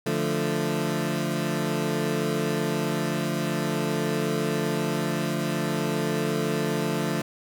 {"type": "chord", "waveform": "20% pulse", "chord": "D minor", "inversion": "none", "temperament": "equal", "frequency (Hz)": [146.83, 174.61, 220], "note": ["D3", "F3", "A3"], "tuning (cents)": [0, 0, 0], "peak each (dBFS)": -24, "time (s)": [0.06, 7.22], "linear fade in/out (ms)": 5, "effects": []}